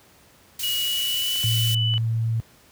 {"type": "band-stop noise", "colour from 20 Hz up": "white", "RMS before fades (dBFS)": -30, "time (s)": [0.59, 1.75], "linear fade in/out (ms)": 5, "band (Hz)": [100, 2600], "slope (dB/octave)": 12}
{"type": "tone with pitch glide", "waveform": "sine", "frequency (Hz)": [2910, 2983], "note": ["F#7", "F#7"], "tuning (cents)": [-29, 13], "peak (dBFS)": -23, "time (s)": [0.63, 1.98], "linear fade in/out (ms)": 5, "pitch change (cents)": 42, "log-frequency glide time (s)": [0.75, 1.4]}
{"type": "clicks", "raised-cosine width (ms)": 0.3, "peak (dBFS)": -24, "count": 4, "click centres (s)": [1.358, 1.433, 1.939, 1.98]}
{"type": "tone", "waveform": "sine", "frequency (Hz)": 113.5, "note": "A#2", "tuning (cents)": -46, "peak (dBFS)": -20, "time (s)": [1.44, 2.4], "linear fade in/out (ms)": 0}
{"effects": ["pink hiss -54 dBFS RMS until 2.71 s", "high-pass 60 Hz 12 dB/octave"]}